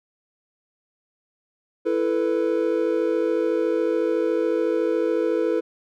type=chord; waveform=triangle; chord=E suspended fourth; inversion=none; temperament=equal with one note detuned; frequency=332.3 / 440 / 493.9 Hz; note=E4 / A4 / B4; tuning=+14 / 0 / 0 cents; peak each=-22 dBFS; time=1.85-5.61 s; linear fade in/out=20 ms; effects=none